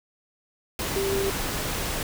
sine tone in noise, 392.1 Hz, G4, in tune, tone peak -24 dBFS, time 0.96-1.3 s, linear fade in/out 2 ms, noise pink, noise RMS -29 dBFS, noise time 0.79-2.03 s, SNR +2 dB, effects none

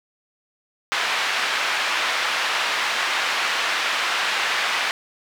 pink band-pass noise, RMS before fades -23 dBFS, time 0.92-4.91 s, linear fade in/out 0 ms, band 1200 to 3400 Hz, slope 12 dB/octave, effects none

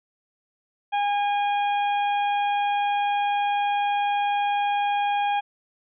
harmonic tone, 816 Hz, G#5, 31 cents flat, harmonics 1 / 2 / 3 / 4, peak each -21 / -35 / -34 / -37 dBFS, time 0.92-5.41 s, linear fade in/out 20 ms, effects none

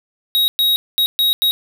square tone bursts at uneven times, 3800 Hz, A#7, 33 cents sharp, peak -13 dBFS, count 5, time 0.35-0.48 / 0.59-0.76 / 0.98-1.06 / 1.19-1.33 / 1.42-1.51 s, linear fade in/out 0 ms, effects none

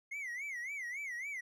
triangle tone with vibrato, 2093 Hz, C7, in tune, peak -37 dBFS, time 0.11-1.41 s, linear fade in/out 10 ms, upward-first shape sine, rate 3.6 Hz, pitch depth 180 cents each way, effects none

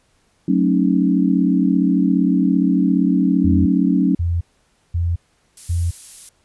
sine chord, D# half-diminished seventh, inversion first, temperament equal with one note detuned, 185 / 220 / 273.7 / 311.1 Hz, F#3 / A3 / C#4 / D#4, 0 / 0 / -22 / 0 cents, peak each -17 / -21 / -17 / -21 dBFS, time 0.48-4.15 s, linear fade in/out 5 ms
sine tone bursts, 85.5 Hz, F2, 36 cents flat, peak -16 dBFS, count 4, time 3.44-5.91 s, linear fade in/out 10 ms, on 220 ms, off 530 ms
violet noise, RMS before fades -33 dBFS, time 5.57-6.29 s, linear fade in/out 2 ms
effects pink hiss -61 dBFS RMS until 6.44 s + resampled to 24000 Hz

